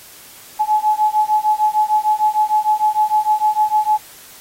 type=beating tone pair; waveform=sine; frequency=850 / 856.6 Hz; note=G#5 / A5; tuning=+40 / -47 cents; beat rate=6.6 Hz; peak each=-16 dBFS; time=0.59-3.98 s; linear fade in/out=20 ms; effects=white hiss -41 dBFS RMS until 4.4 s + AAC 48 kbps

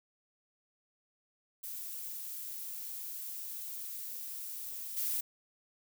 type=noise with level steps; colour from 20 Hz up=violet; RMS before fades=-42 / -34 dBFS; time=1.63-5.21 s; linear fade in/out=10 ms; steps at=4.96 s; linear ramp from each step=20 ms; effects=none

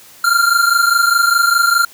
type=tone pair together; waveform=square; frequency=1380 / 1404.9 Hz; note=F6 / F6; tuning=-21 / +10 cents; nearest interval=unison; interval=31 cents; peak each=-13 / -15 dBFS; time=0.24-1.85 s; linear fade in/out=5 ms; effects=white hiss -42 dBFS RMS until 1.93 s + high-pass 60 Hz 12 dB/octave

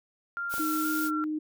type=tone with vibrato; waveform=sine; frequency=1377 Hz; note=F6; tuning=25 cents flat; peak=-30 dBFS; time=0.37-1.24 s; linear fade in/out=0 ms; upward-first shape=square; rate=2.1 Hz; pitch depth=21 cents each way
type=noise; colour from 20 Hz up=blue; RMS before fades=-36 dBFS; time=0.49-1.11 s; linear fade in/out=50 ms
type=clicks; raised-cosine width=1 ms; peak=-26 / -31 dBFS; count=2; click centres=0.54 / 0.582 s
type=tone with pitch glide; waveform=sine; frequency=310 to 307.3 Hz; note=D#4 to D#4; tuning=-6 to -21 cents; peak=-28 dBFS; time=0.59-1.39 s; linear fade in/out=10 ms; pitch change=-15 cents; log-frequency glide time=1-1.09 s
effects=none

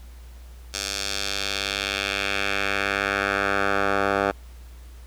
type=tone with band-pass filter sweep; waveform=10% pulse; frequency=99.2 Hz; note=G2; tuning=21 cents sharp; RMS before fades=-25 dBFS; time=0.73-4.32 s; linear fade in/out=20 ms; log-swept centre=5700 to 970 Hz; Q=1.4; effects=added 60 Hz sine -40 dBFS peak until 5.06 s + pink hiss -54 dBFS RMS until 5.06 s

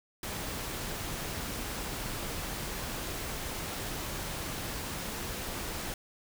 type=noise; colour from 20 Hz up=pink; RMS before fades=-37 dBFS; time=0.23-5.94 s; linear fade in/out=2 ms; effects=none

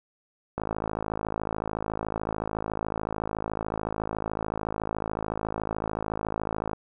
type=click train; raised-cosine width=1 ms; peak=-15 dBFS; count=332; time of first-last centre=0.58-6.732 s; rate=53.8 Hz; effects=none

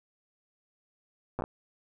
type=slowing click train; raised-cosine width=1 ms; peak=-19 dBFS; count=5; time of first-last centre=1.39-1.439 s; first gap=8 ms; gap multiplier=1.3; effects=none

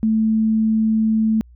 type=tone; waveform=sine; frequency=220 Hz; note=A3; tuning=in tune; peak=-14 dBFS; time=0.03-1.41 s; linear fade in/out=0 ms; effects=added 60 Hz sine -43 dBFS peak until 1.55 s

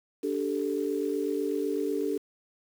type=chord; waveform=sine; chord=D suspended fourth; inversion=none; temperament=equal with one note detuned; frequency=291.8 / 392 / 440 Hz; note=D4 / G4 / A4; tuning=-11 / 0 / 0 cents; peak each=-31 dBFS; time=0.23-2.18 s; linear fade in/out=10 ms; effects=8-bit

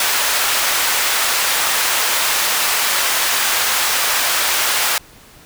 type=high-pass noise; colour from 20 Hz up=pink; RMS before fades=-17 dBFS; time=0-4.98 s; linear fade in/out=2 ms; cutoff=1000 Hz; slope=12 dB/octave; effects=pink hiss -44 dBFS RMS until 5.45 s

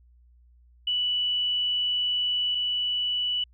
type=tone pair in turn; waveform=sine; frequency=2960 / 2960 Hz; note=F#7 / F#7; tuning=0 / 0 cents; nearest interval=unison; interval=0 cents; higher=neither; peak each=-23 / -24 dBFS; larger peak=first; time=0.87-2.55 / 2.55-3.44 s; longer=first; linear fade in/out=5 ms; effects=added 60 Hz sine -54 dBFS peak until 3.53 s

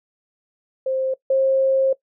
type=tone pair in turn; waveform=sine; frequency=526 / 533.7 Hz; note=C5 / C5; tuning=+9 / +34 cents; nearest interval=unison; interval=25 cents; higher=second; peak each=-19 / -14 dBFS; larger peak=second; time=0.86-1.14 / 1.3-1.93 s; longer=second; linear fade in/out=5 ms; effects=noise-tail reverb RT60 0.1 s tail -20 dB re dry

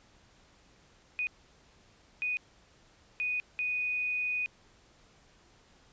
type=tone bursts at uneven times; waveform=sine; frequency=2482 Hz; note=D#7; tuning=5 cents flat; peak=-29 dBFS; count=4; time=1.19-1.27 / 2.22-2.37 / 3.2-3.4 / 3.59-4.46 s; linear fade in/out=0 ms; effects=pink hiss -62 dBFS RMS until 5.92 s + resampled to 16000 Hz

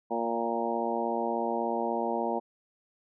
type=harmonic tone with a mistuned harmonic; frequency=116.54 Hz; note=A#2; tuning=in tune; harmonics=2 / 3 / 4 / 5 / 6 / 7 / 8; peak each=-35 / -35 / -35 / -35 / -35 / -35 / -35 dBFS; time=0.1-2.4 s; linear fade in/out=20 ms; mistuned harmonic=7; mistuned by=-20 cents; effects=none

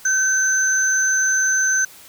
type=tone pair together; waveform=sine; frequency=1538 / 6152 Hz; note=G6 / G8; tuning=-33 / -33 cents; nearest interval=2 octaves; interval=2400 cents; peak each=-18 dBFS; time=0.05-1.85 s; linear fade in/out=5 ms; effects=white hiss -44 dBFS RMS until 2.08 s

